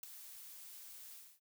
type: noise with ADSR envelope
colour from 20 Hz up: blue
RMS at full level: -41 dBFS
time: 0.03-1.4 s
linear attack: 4 ms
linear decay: 5 ms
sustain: -12 dB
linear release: 260 ms
effects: none